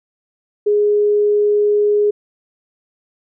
sine tone, 415.3 Hz, G#4, in tune, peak -11 dBFS, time 0.66-2.11 s, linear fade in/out 10 ms, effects none

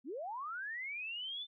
sine linear sweep, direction up, 218.4 to 3580 Hz, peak -39 dBFS, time 0.04-1.47 s, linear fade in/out 50 ms, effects none

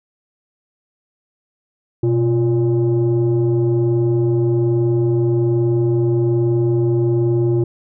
sine tone pair together, 123.3 / 348.7 Hz, B2 / F4, -2 / -3 cents, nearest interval octave + tritone, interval 1799 cents, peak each -14 dBFS, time 2.03-7.64 s, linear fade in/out 5 ms, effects tanh soft clip ceiling -10 dBFS

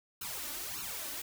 white noise with flanger, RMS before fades -40 dBFS, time 0.21-1.22 s, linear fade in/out 5 ms, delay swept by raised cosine 0.73 to 3.43 ms, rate 1.7 Hz, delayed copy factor +1, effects none

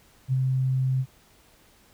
sine tone with ADSR envelope, 130.81 Hz, C3, in tune, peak -19 dBFS, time 0.28-1.06 s, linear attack 45 ms, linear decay 28 ms, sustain -2 dB, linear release 59 ms, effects pink hiss -58 dBFS RMS until 1.93 s

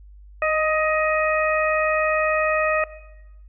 harmonic tone with a mistuned harmonic, 627 Hz, D#5, 13 cents sharp, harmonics 1 / 2 / 3 / 4, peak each -21 / -24 / -26 / -27 dBFS, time 0.42-2.84 s, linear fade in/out 2 ms, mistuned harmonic 1, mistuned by -20 cents, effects noise-tail reverb RT60 1.0 s tail -17 dB re dry + added 50 Hz sine -42 dBFS peak until 3.48 s

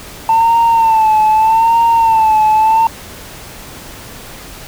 sine tone with vibrato, 893 Hz, A5, 25 cents sharp, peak -5 dBFS, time 0.29-2.87 s, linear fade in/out 2 ms, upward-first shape sine, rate 0.81 Hz, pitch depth 61 cents each way, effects tanh soft clip ceiling -5 dBFS + pink hiss -32 dBFS RMS until 4.67 s

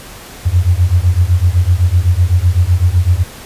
sine beating tone pair, 85 / 92.9 Hz, F2 / F#2, -46 / +7 cents, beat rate 7.9 Hz, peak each -11 dBFS, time 0.45-3.24 s, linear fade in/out 20 ms, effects pink hiss -33 dBFS RMS until 3.45 s + resampled to 32000 Hz

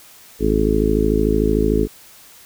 harmonic tone, 53.4 Hz, G#1, 49 cents sharp, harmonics 1 / 2 / 3 / 4 / 5 / 6 / 7 / 8, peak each -20 / -27 / -26 / -23 / -22 / -23 / -23 / -20 dBFS, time 0.39-1.88 s, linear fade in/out 50 ms, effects white hiss -45 dBFS RMS until 2.45 s

